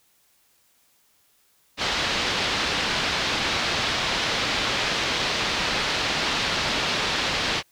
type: low-pass noise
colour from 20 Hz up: white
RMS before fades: -25 dBFS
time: 1.77-7.63 s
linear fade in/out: 50 ms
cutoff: 4500 Hz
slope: 24 dB/octave
effects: white hiss -63 dBFS RMS until 7.71 s